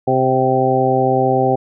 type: harmonic tone with a mistuned harmonic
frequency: 130.81 Hz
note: C3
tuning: in tune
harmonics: 1 / 2 / 3 / 4 / 5 / 6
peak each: -21 / -21 / -18 / -19 / -22 / -17 dBFS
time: 0.07-1.56 s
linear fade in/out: 10 ms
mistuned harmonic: 6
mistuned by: -20 cents
effects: none